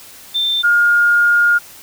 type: tone pair in turn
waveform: sine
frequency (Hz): 3571 / 1419.9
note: A7 / F6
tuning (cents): +25 / +28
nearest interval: octave + major third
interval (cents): 1597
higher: first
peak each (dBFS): -14 / -9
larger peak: second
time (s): 0.34-0.63 / 0.63-1.59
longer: second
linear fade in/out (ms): 20
effects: white hiss -39 dBFS RMS until 1.82 s